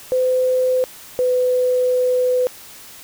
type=tone pair in turn; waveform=sine; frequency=510 / 502.1 Hz; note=C5 / B4; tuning=-44 / +29 cents; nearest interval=unison; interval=27 cents; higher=first; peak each=-14 dBFS; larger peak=neither; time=0.12-0.84 / 1.19-2.47 s; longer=second; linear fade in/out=0 ms; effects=white hiss -40 dBFS RMS until 3.03 s